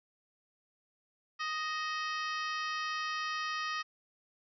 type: harmonic tone with a mistuned harmonic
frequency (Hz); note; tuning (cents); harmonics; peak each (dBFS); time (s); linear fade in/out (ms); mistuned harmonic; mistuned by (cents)
622.3; D#5; 0; 2 / 3 / 4 / 5 / 6 / 7 / 8 / 9; -36 / -39 / -43 / -46 / -50 / -49 / -47 / -49; 1.39-3.83; 20; 4; +54
effects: none